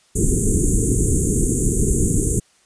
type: band-stop noise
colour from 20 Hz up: pink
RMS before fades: -17 dBFS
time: 0.15-2.4 s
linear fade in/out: 10 ms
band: 450 to 6700 Hz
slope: 96 dB/octave
effects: white hiss -57 dBFS RMS until 2.65 s + resampled to 22050 Hz